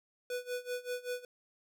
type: tone with tremolo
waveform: square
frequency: 493.9 Hz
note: B4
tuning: in tune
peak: -34 dBFS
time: 0.3-1.25 s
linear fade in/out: 2 ms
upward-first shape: sine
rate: 5.2 Hz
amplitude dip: 90%
effects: none